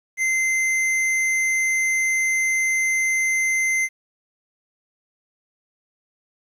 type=tone; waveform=square; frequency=2074 Hz; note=C7; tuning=16 cents flat; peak=-19 dBFS; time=0.17-3.89 s; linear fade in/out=50 ms; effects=low-pass 10000 Hz 12 dB/octave + 9-bit